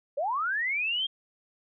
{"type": "linear sweep", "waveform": "sine", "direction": "up", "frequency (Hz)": [523.3, 3246], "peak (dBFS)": -26, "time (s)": [0.17, 1.07], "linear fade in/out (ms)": 10, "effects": []}